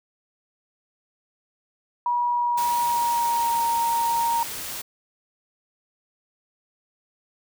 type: tone with pitch glide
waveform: sine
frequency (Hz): 965 to 932.1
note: B5 to A#5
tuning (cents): -40 to 0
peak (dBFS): -20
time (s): 2.06-4.43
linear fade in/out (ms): 2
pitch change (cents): -60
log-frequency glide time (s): 2.3-3.62
type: noise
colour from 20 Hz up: white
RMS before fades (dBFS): -33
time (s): 2.57-4.82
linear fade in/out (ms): 10
effects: none